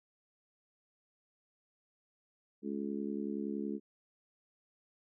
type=harmonic tone; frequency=70.7 Hz; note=C#2; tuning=35 cents sharp; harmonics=3 / 4 / 5 / 6; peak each=-38 / -40 / -42 / -44 dBFS; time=2.62-3.8 s; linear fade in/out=50 ms; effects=none